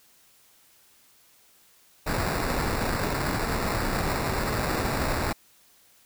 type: noise with sample-and-hold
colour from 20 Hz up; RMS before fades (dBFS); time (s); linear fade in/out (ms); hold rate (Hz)
pink; -27; 2.06-5.33; 10; 3150
effects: white hiss -59 dBFS RMS until 6.05 s